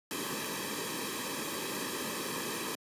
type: noise with comb filter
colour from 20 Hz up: pink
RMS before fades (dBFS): -36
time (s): 0.11-2.75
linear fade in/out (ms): 0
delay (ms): 1.4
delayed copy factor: -0.75
effects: high-pass 200 Hz 12 dB/octave + resampled to 32000 Hz